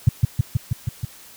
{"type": "tone with echo", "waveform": "sine", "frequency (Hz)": 116.54, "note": "A#2", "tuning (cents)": 0, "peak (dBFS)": -7, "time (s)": [0.07, 0.09], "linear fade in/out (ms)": 5, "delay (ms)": 160, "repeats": 6, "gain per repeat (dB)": -2, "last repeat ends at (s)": 1.05, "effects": ["white hiss -45 dBFS RMS until 1.36 s"]}